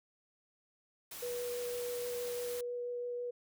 white noise, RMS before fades -46 dBFS, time 1.11-2.61 s, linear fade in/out 5 ms
sine tone with vibrato, 486 Hz, B4, 28 cents flat, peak -36 dBFS, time 1.22-3.31 s, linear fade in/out 10 ms, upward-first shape triangle, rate 6.1 Hz, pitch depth 8 cents each way
effects none

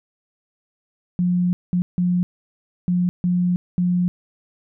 sine tone bursts at uneven times, 178.2 Hz, F3, 35 cents sharp, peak -16 dBFS, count 6, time 1.19-1.53 / 1.73-1.82 / 1.98-2.23 / 2.88-3.09 / 3.24-3.56 / 3.78-4.08 s, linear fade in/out 0 ms, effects none

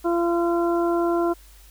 harmonic tone, 342.1 Hz, F4, 36 cents flat, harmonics 1 / 2 / 3 / 4, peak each -20 / -26 / -30 / -32 dBFS, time 0.04-1.34 s, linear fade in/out 20 ms, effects added 50 Hz sine -47 dBFS peak until 1.7 s + white hiss -53 dBFS RMS until 1.7 s

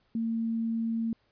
sine tone, 227.3 Hz, A#3, 43 cents flat, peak -27 dBFS, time 0.15-1.13 s, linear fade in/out 2 ms, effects pink hiss -70 dBFS RMS until 1.31 s + resampled to 11025 Hz

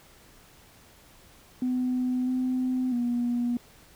sine tone with pitch steps, 252.1 / 255.3 / 241.1 Hz, B3 / C4 / B3, +36 / -42 / -41 cents, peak -23 dBFS, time 1.62-3.57 s, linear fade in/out 2 ms, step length 650 ms, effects tanh soft clip ceiling -20 dBFS + pink hiss -55 dBFS RMS until 3.95 s

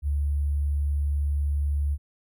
sine tone with sample-and-hold, 72 Hz, D2, 34 cents flat, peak -22 dBFS, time 0.02-1.98 s, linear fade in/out 50 ms, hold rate 11025 Hz, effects none

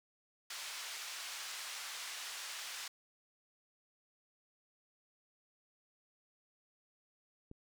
white band-pass noise, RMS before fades -45 dBFS, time 0.5-2.88 s, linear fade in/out 5 ms, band 1000 to 6100 Hz, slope 12 dB/octave
click, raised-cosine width 3 ms, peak -37 dBFS, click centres 7.514 s
effects none

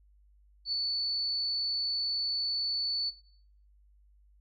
sine tone with ADSR envelope, 4469 Hz, C#8, 13 cents sharp, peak -27 dBFS, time 0.65-3.11 s, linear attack 76 ms, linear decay 5 ms, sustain -2 dB, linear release 25 ms, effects noise-tail reverb RT60 0.6 s tail -18 dB re dry + added 50 Hz sine -59 dBFS peak until 4.4 s

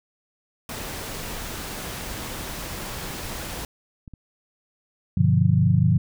pink noise, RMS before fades -33 dBFS, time 0.69-3.65 s, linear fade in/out 2 ms
clicks, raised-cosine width 5 ms, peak -28 dBFS, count 7, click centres 2.632 / 2.834 / 2.912 / 3.105 / 3.255 / 4.078 / 4.137 s
sine chord, G dominant seventh, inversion none, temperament equal with one note detuned, 98 / 122.69 / 146.83 / 174.61 Hz, G2 / B2 / D3 / F3, 0 / -11 / 0 / 0 cents, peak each -21 dBFS, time 5.17-5.98 s, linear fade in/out 5 ms
effects none

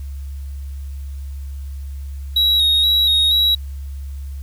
triangle tone with vibrato, 3814 Hz, A#7, 39 cents sharp, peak -11 dBFS, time 2.36-3.55 s, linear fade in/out 5 ms, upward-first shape square, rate 2.1 Hz, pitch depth 29 cents each way, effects added 69 Hz sine -26 dBFS peak until 4.42 s + white hiss -52 dBFS RMS until 4.42 s

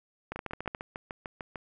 two click trains, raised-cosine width 0.5 ms, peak -22 / -20 dBFS, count 9 / 7, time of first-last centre 0.36-1.558 / 0.32-0.749 s, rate 6.68 / 14 Hz, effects none

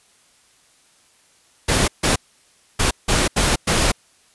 pink noise bursts at uneven times, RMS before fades -17 dBFS, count 6, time 1.68-1.88 / 2.03-2.16 / 2.79-2.91 / 3.08-3.28 / 3.36-3.56 / 3.67-3.92 s, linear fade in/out 10 ms, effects white hiss -56 dBFS RMS until 4.34 s + resampled to 24000 Hz

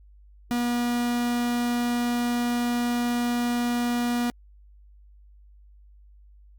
45% pulse tone, 240.8 Hz, B3, 44 cents flat, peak -23 dBFS, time 0.51-4.3 s, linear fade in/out 0 ms, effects added 50 Hz sine -49 dBFS peak until 6.58 s + Opus 48 kbps

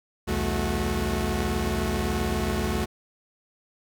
sawtooth tone cluster, 63 / 81.5 / 216.8 / 366.1 Hz, B1 / E2 / A3 / F#4, +35 / -19 / -25 / -18 cents, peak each -26 / -26 / -25 / -27 dBFS, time 0.27-2.86 s, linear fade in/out 20 ms, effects none

